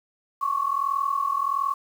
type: tone pair together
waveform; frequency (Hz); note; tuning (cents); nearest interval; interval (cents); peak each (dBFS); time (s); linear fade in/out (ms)
sine; 1090.6 / 1132; C#6 / C#6; -29 / +36; minor second; 65; -25; 0.41-1.74; 10
effects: 8-bit